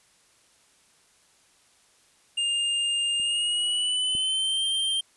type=tone with pitch glide; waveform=square; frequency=2812 to 3156 Hz; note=F7 to G7; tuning=+11 to +11 cents; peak=-24 dBFS; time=2.37-5.01 s; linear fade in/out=10 ms; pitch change=+200 cents; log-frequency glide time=3.19-4.64 s
type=clicks; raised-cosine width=3 ms; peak=-36 / -27 dBFS; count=2; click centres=3.199 / 4.151 s
effects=white hiss -61 dBFS RMS until 5.16 s + resampled to 24000 Hz